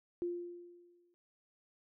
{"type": "tone with exponential decay", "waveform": "sine", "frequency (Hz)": 349.2, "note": "F4", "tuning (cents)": 0, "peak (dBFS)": -32, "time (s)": [0.22, 1.14], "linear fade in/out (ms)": 0, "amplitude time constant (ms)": 200, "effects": []}